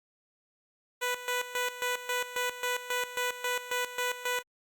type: tone with tremolo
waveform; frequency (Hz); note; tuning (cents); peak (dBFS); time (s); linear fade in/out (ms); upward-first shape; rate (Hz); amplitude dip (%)
10% pulse; 494.4; B4; +2; -20; 1.01-4.43; 20; square; 3.7; 75
effects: Opus 48 kbps